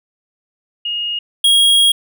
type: tone pair in turn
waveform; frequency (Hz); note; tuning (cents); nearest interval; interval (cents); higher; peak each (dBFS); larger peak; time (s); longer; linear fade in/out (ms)
sine / square; 2860 / 3284; F7 / G#7; +41 / -20; major second; 239; second; -18 / -9; second; 0.85-1.19 / 1.44-1.92; second; 5
effects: none